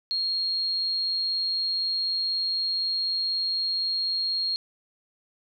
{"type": "tone", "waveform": "sine", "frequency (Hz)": 4259, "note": "C8", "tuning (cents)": 30, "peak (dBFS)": -24, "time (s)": [0.11, 4.56], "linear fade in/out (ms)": 0, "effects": []}